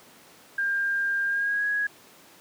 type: tone with pitch glide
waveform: sine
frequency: 1600 to 1663.1 Hz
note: G6 to G#6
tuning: +35 to +2 cents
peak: -23 dBFS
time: 0.58-1.87 s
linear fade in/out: 5 ms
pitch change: +67 cents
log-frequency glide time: 1.26-1.66 s
effects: pink hiss -52 dBFS RMS until 2.4 s + high-pass 200 Hz 12 dB/octave